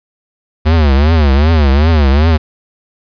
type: tone with vibrato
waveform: square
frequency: 74.4 Hz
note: D2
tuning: 23 cents sharp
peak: -7 dBFS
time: 0.65-2.38 s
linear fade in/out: 20 ms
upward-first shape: triangle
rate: 2.6 Hz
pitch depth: 220 cents each way
effects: resampled to 11025 Hz + 7-bit

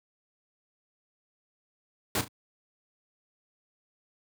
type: noise with echo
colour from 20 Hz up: pink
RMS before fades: -27 dBFS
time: 2.15-2.21 s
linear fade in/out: 2 ms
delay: 35 ms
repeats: 2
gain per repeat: -11 dB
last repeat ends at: 2.28 s
effects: high-pass 100 Hz 12 dB/octave

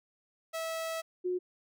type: tone pair in turn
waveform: sawtooth / sine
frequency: 651 / 362.4 Hz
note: E5 / F#4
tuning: -22 / -36 cents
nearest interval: minor seventh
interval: 1014 cents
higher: first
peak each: -30 / -29 dBFS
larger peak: second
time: 0.53-1.02 / 1.24-1.39 s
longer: first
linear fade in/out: 20 ms
effects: none

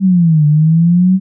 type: exponential two-way sweep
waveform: sine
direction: down then up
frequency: 196 to 147.3 to 191.9 Hz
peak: -6 dBFS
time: 0-1.2 s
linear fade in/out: 50 ms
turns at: 0.46 s
effects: none

